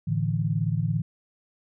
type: chord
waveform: sine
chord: A suspended fourth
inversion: none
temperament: equal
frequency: 110 / 146.83 / 164.81 Hz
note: A2 / D3 / E3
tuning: 0 / 0 / 0 cents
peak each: -27 dBFS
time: 0.07-1.02 s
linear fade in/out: 10 ms
effects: none